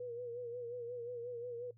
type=tone with vibrato; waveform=sine; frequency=480.9 Hz; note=B4; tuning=46 cents flat; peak=-40 dBFS; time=0-1.71 s; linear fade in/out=5 ms; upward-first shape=sine; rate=5.6 Hz; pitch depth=56 cents each way; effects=noise-tail reverb RT60 0.1 s tail -19 dB re dry + added 114 Hz sine -60 dBFS peak until 1.77 s